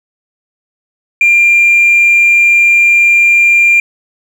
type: tone with hard clipping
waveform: triangle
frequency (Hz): 2389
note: D7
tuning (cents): +29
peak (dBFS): -4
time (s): 1.21-3.8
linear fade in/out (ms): 2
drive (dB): 2
effects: none